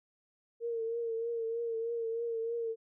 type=tone with vibrato; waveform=sine; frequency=460.1 Hz; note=A#4; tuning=23 cents flat; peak=-32 dBFS; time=0.6-2.76 s; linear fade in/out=50 ms; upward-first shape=triangle; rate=3.2 Hz; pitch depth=45 cents each way; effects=none